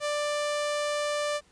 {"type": "tone", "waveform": "sawtooth", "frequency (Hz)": 590, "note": "D5", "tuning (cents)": 8, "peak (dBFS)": -23, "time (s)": [0, 1.41], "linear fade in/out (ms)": 50, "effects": ["pink hiss -62 dBFS RMS until 1.51 s", "resampled to 22050 Hz"]}